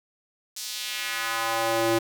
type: tone with high-pass filter sweep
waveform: square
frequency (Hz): 113.9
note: A#2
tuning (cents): -40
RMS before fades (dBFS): -27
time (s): 0.56-1.99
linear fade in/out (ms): 10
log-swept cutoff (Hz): 5700 to 320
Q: 1.4
effects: 8-bit